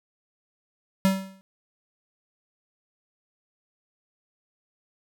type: tone with exponential decay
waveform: square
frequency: 191.9 Hz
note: G3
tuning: 37 cents flat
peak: -16 dBFS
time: 1.05-1.41 s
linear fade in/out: 0 ms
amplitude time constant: 77 ms
effects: none